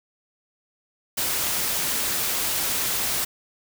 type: noise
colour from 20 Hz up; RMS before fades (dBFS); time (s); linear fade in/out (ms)
white; -25; 1.17-3.25; 10
effects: none